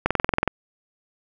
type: click train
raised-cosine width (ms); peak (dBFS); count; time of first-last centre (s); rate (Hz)
0.5; -4; 10; 0.06-0.477; 21.6
effects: none